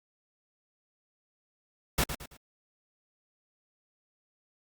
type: noise with echo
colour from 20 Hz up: pink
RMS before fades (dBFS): -26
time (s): 1.98-2.04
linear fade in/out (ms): 5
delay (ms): 110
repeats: 3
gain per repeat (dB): -9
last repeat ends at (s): 2.37
effects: Opus 48 kbps